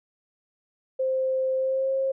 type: tone with pitch glide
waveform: sine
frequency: 523.3 to 535.2 Hz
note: C5 to C5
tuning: 0 to +39 cents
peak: -22 dBFS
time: 0.99-2.12 s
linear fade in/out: 10 ms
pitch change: +39 cents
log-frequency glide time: 1.57-1.91 s
effects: none